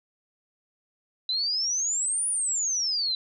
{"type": "exponential two-way sweep", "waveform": "sine", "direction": "up then down", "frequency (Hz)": [3951, 9830, 3951], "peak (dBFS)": -24, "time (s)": [1.29, 3.15], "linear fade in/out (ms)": 2, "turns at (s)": 2.28, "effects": []}